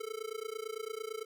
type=tone with amplitude modulation; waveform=square; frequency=440 Hz; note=A4; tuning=in tune; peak=-35 dBFS; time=0-1.25 s; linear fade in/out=10 ms; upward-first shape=sine; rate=28.9 Hz; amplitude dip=95%; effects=none